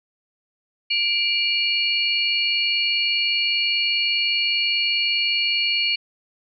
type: tone cluster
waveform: sine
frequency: 2355 / 2856 / 4375 Hz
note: D7 / F7 / C#8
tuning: +4 / +38 / -24 cents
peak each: -23 dBFS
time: 0.9-5.96 s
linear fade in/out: 10 ms
effects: none